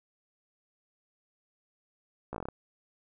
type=slowing click train; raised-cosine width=1 ms; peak=-23 dBFS; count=8; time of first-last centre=2.33-2.486 s; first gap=15 ms; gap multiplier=1.13; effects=none